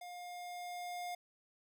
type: tone with level ramp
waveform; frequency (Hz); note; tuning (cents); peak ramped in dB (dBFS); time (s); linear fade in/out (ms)
square; 710; F5; +28; -47 to -40; 0.01-1.15; 5
effects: none